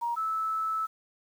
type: tone pair in turn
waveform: sine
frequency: 943 / 1308.3 Hz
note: A#5 / E6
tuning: +20 / -13 cents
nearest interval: tritone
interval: 567 cents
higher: second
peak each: -27 dBFS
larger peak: neither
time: 0.01-0.16 / 0.16-0.87 s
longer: second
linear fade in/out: 20 ms
effects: 9-bit